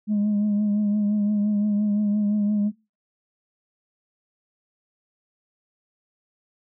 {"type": "tone with vibrato", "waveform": "sine", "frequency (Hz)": 207.7, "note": "G#3", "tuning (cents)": 0, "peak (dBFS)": -17, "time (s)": [0.07, 2.72], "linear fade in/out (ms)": 50, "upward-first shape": "triangle", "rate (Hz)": 5.8, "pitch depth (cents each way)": 41, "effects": ["noise-tail reverb RT60 0.3 s tail -25 dB re dry", "tanh soft clip ceiling -17 dBFS"]}